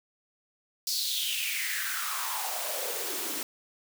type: noise with high-pass filter sweep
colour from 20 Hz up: white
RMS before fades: -32 dBFS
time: 0.87-3.43 s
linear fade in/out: 2 ms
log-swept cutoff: 4900 to 260 Hz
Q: 5.3
effects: none